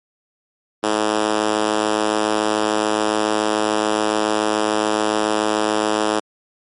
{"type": "tone with high-pass filter", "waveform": "5% pulse", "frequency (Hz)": 107, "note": "A2", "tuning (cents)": -48, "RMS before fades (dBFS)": -19, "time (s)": [0.83, 6.2], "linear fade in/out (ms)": 10, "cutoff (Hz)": 310, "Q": 1.6, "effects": ["MP3 48 kbps"]}